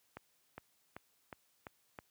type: accelerating click train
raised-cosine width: 0.5 ms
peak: -30 dBFS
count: 6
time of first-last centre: 0.17-1.988 s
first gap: 410 ms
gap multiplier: 0.94
effects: white hiss -74 dBFS RMS until 2.1 s + high-pass 60 Hz 12 dB/octave